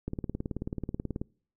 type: click train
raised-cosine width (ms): 3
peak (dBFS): -20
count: 22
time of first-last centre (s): 0.08-1.215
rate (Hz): 18.5
effects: noise-tail reverb RT60 0.5 s tail -26 dB re dry